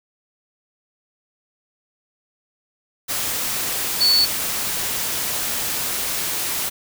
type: tone in noise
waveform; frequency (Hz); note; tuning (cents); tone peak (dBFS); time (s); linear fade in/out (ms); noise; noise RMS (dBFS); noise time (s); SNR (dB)
sine; 4450; C#8; +6; -13; 4-4.26; 20; white; -24; 3.08-6.7; +8
effects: none